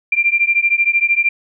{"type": "beating tone pair", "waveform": "sine", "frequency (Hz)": [2369, 2382], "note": ["D7", "D7"], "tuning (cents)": [14, 24], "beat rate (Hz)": 13, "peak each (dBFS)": -15, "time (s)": [0.12, 1.29], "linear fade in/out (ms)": 5, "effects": []}